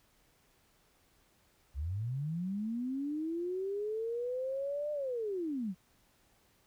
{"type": "linear two-way sweep", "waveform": "sine", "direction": "up then down", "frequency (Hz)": [62.8, 602, 170.7], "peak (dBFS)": -33, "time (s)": [1.74, 5.75], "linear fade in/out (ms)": 50, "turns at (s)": 4.92, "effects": ["pink hiss -69 dBFS RMS until 6.66 s"]}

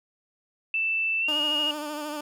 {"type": "tone with pitch glide", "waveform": "sine", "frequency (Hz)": [2653, 2860], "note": ["E7", "F7"], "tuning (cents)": [10, 41], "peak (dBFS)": -23, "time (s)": [0.74, 1.71], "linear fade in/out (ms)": 2, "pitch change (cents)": 131, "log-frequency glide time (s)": [1.2, 1.34]}
{"type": "tone with vibrato", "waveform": "15% pulse", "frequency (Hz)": 299, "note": "D4", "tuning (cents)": 31, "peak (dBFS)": -25, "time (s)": [1.28, 2.21], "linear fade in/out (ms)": 5, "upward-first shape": "sine", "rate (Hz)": 13, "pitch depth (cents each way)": 42}
{"effects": []}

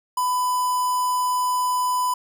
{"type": "tone with notch filter", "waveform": "square", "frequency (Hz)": 999, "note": "B5", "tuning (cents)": 20, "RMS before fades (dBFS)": -22, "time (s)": [0.17, 2.14], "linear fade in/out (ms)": 5, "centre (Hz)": 3400, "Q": 0.96, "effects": []}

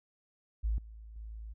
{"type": "tone with level steps", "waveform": "sine", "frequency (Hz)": 54.5, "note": "A1", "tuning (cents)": -16, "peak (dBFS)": [-28, -46, -41], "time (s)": [0.63, 1.54], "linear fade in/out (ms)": 20, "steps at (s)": [0.78, 1.16], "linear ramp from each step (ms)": 2, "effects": []}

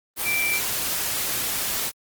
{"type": "tone in noise", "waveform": "sine", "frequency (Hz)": 2344, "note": "D7", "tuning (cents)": -4, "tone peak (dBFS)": -22, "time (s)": [0.23, 0.61], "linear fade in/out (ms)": 50, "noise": "white", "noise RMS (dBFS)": -26, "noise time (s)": [0.16, 1.92], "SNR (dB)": 1, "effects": ["Opus 32 kbps"]}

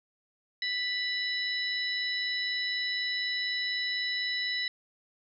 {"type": "harmonic tone with a mistuned harmonic", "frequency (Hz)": 988, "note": "B5", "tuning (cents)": 0, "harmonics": [2, 3, 4, 5], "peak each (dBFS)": [-32, -43, -32, -40], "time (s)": [0.62, 4.68], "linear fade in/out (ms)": 2, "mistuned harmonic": 5, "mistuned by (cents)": 98, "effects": []}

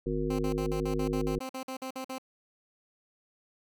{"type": "harmonic tone", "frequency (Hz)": 51.91, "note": "G#1", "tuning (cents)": 0, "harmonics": [1, 3, 5, 7, 9], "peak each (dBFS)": [-35, -35, -35, -33, -35], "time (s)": [0.06, 1.39], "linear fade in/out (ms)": 5}
{"type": "tone bursts", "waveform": "15% pulse", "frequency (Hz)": 261.6, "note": "C4", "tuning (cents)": 0, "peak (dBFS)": -29, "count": 14, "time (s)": [0.3, 2.183], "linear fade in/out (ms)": 5, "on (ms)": 89, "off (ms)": 49}
{"effects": []}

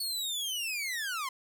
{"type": "linear sweep", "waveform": "sawtooth", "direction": "down", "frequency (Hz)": [4435, 1011], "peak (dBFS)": -29, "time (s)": [0, 1.29], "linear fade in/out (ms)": 5, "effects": []}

